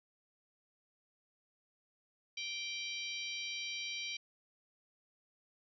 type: harmonic tone with a mistuned harmonic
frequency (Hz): 783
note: G5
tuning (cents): -2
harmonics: 3 / 4 / 5 / 6 / 7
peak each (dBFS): -42 / -44 / -46 / -48 / -49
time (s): 2.37-4.17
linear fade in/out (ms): 5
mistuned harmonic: 7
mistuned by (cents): +66
effects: none